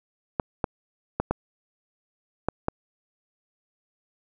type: clicks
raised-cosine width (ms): 1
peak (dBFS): -9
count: 6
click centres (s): 0.398 / 0.642 / 1.2 / 1.31 / 2.486 / 2.684
effects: none